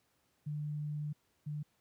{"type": "tone pair in turn", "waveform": "sine", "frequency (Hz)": [149.1, 149.1], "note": ["D3", "D3"], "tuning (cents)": [27, 27], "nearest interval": "unison", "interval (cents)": 0, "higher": "neither", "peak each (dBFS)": [-35, -36], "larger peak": "first", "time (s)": [[0.46, 1.13], [1.46, 1.63]], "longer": "first", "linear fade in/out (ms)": 10, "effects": ["pink hiss -75 dBFS RMS until 1.8 s", "high-pass 80 Hz 12 dB/octave"]}